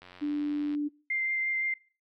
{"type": "click train", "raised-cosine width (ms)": 0.3, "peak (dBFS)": -33, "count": 67, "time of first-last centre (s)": [0.02, 0.749], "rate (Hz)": 90.5}
{"type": "tone", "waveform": "sine", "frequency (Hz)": 293.7, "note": "D4", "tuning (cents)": 0, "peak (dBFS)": -27, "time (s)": [0.21, 0.89], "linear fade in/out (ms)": 20}
{"type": "tone with vibrato", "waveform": "sine", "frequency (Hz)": 2093, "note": "C7", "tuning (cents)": 0, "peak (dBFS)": -27, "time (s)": [1.1, 1.74], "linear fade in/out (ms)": 5, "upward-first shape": "triangle", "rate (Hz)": 5.8, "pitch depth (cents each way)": 12}
{"effects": ["noise-tail reverb RT60 0.4 s tail -23 dB re dry"]}